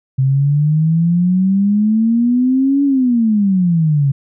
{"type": "exponential two-way sweep", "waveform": "sine", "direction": "up then down", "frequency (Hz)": [130.8, 284.1, 135.2], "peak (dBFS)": -10, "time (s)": [0.18, 4.12], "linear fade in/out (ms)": 10, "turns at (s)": 2.84, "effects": []}